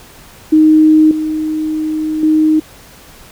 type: tone with level steps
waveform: sine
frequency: 311.1 Hz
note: D#4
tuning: in tune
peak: -4 / -14 / -7 dBFS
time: 0.52-2.6 s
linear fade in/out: 10 ms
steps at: 1.11 / 2.23 s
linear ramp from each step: 2 ms
effects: pink hiss -39 dBFS RMS until 3.31 s